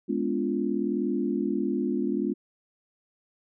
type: chord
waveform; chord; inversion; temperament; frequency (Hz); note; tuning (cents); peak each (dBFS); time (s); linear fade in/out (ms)
sine; G# diminished seventh; none; equal with one note detuned; 207.7 / 246.9 / 287.5 / 349.2; G#3 / B3 / D4 / F4; 0 / 0 / -37 / 0; -30; 0.08-2.34; 20
effects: none